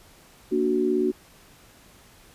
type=chord; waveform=sine; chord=Bb augmented; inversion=none; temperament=equal with one note detuned; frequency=234.8 / 293.7 / 370 Hz; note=Bb3 / D4 / F#4; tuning=+13 / 0 / 0 cents; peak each=-27 / -26 / -22 dBFS; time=0.51-1.12 s; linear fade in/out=20 ms; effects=pink hiss -53 dBFS RMS until 2.34 s + resampled to 32000 Hz